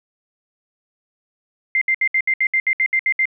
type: tone bursts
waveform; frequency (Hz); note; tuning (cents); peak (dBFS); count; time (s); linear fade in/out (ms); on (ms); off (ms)
sine; 2091; C7; -2; -14; 12; 1.75-3.255; 2; 64; 67
effects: none